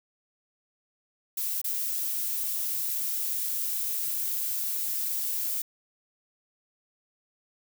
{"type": "noise with dropouts", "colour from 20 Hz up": "violet", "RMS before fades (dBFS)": -30, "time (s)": [1.37, 5.62], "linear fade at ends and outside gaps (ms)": 5, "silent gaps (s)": [1.616, 1.642], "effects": []}